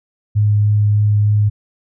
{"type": "tone with vibrato", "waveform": "sine", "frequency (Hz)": 104.5, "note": "G#2", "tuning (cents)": 11, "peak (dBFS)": -10, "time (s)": [0.35, 1.5], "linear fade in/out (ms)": 20, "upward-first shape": "triangle", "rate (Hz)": 3.3, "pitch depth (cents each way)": 9, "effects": []}